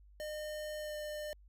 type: tone with pitch glide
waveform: square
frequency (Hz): 608 to 602.4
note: D#5 to D5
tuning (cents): -40 to +44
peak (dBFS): -40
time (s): 0.2-1.33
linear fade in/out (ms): 0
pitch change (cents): -16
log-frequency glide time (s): 0.79-0.95
effects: added 50 Hz sine -57 dBFS peak until 1.48 s